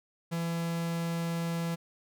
45% pulse tone, 167.7 Hz, E3, 30 cents sharp, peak -30 dBFS, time 0.31-1.76 s, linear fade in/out 20 ms, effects none

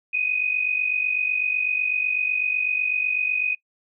sine tone pair together, 2489 / 2537 Hz, D#7 / D#7, 0 / +33 cents, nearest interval unison, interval 33 cents, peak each -22 / -26 dBFS, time 0.13-3.55 s, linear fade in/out 10 ms, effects noise-tail reverb RT60 0.1 s tail -21 dB re dry

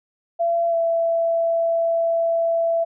sine tone with pitch glide, 678 to 667.1 Hz, E5 to E5, +49 to +20 cents, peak -17 dBFS, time 0.39-2.85 s, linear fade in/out 20 ms, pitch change -29 cents, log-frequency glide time 0.69-0.75 s, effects none

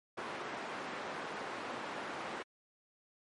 white band-pass noise, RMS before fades -42 dBFS, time 0.17-2.43 s, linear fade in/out 10 ms, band 220 to 1400 Hz, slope 12 dB/octave, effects MP3 48 kbps

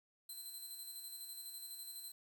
5% pulse tone with tremolo, 4080 Hz, C8, 44 cents flat, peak -39 dBFS, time 0.29-2.12 s, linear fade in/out 5 ms, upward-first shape square, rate 12 Hz, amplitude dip 35%, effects 11-bit

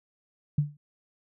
sine tone with exponential decay, 146.83 Hz, D3, in tune, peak -17 dBFS, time 0.58-0.77 s, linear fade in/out 5 ms, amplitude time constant 40 ms, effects none

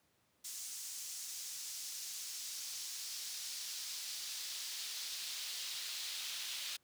brown noise with high-pass filter sweep, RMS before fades -44 dBFS, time 0.44-6.77 s, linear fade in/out 10 ms, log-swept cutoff 6700 to 3600 Hz, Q 1.5, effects pink hiss -75 dBFS RMS until 6.83 s + high-pass 100 Hz 12 dB/octave

